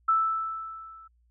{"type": "tone with level ramp", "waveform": "sine", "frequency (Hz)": 1318.5, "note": "E6", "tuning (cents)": 0, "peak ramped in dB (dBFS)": [-18, -47], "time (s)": [0.08, 1.08], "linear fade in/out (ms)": 10, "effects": ["added 59 Hz sine -62 dBFS peak until 1.3 s"]}